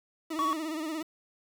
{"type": "tone with vibrato", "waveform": "40% pulse", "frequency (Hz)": 314.5, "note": "D#4", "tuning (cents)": 19, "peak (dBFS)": -32, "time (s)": [0.3, 1.03], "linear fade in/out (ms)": 10, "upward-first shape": "sine", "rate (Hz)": 17, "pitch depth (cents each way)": 77}
{"type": "tone", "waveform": "triangle", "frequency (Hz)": 1124, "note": "C#6", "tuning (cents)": 24, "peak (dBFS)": -24, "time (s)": [0.39, 0.53], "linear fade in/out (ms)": 0}
{"effects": ["8-bit"]}